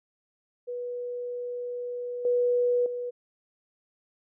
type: tone with level steps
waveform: sine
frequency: 488.6 Hz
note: B4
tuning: 19 cents flat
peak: -31 / -21 / -30 dBFS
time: 0.67-3.11 s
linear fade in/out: 20 ms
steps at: 2.25 / 2.86 s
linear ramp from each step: 2 ms
effects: none